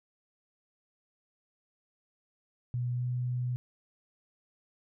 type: tone with pitch glide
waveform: sine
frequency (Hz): 122.6 to 124.1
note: B2 to B2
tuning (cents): -12 to +9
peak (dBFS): -29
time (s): 2.74-3.56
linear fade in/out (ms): 0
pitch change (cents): +21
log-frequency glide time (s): 2.93-3.04
effects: none